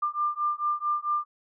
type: beating tone pair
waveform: sine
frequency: 1192 / 1196.5 Hz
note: D6 / D6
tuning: +25 / +32 cents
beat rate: 4.5 Hz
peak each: -28 dBFS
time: 0.02-1.25 s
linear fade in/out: 10 ms
effects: none